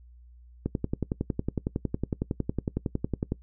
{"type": "click train", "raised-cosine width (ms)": 3, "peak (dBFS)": -14, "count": 30, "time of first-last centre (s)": [0.66, 3.321], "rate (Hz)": 10.9, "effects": ["noise-tail reverb RT60 0.1 s tail -21 dB re dry", "added 60 Hz sine -49 dBFS peak until 3.42 s"]}